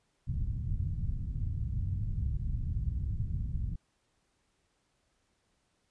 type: low-pass noise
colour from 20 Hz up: white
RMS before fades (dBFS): -33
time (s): 0.27-3.76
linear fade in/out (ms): 5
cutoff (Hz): 120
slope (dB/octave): 24
effects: pink hiss -75 dBFS RMS until 5.9 s + resampled to 22050 Hz